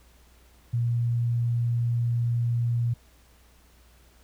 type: tone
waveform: sine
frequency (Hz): 118.6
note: A#2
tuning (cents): +30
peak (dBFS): -22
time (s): 0.73-2.94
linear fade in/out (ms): 10
effects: added 60 Hz sine -56 dBFS peak until 4.23 s + pink hiss -60 dBFS RMS until 4.23 s